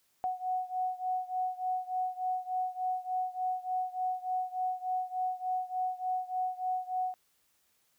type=beating tone pair; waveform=sine; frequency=738 / 741.4 Hz; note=F#5 / F#5; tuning=-5 / +3 cents; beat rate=3.4 Hz; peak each=-33 / -35 dBFS; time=0.24-7.14 s; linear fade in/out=0 ms; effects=white hiss -72 dBFS RMS until 7.98 s